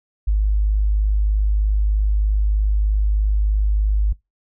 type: tone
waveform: sine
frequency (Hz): 51.6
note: G#1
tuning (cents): -10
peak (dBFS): -14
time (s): 0.27-4.13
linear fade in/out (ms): 10
effects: noise-tail reverb RT60 0.2 s tail -23 dB re dry